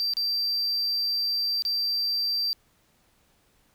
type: tone with dropouts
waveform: sine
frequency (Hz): 4695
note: D8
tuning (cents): -1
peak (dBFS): -21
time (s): 0-2.53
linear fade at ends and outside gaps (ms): 0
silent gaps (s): 0.136-0.169 / 1.622-1.651
effects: tanh soft clip ceiling -23 dBFS + pink hiss -65 dBFS RMS until 3.74 s